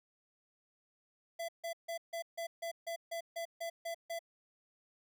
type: tone bursts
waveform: square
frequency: 671 Hz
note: E5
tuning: 31 cents sharp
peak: -38 dBFS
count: 12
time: 1.39-4.192 s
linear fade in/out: 10 ms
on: 96 ms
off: 150 ms
effects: none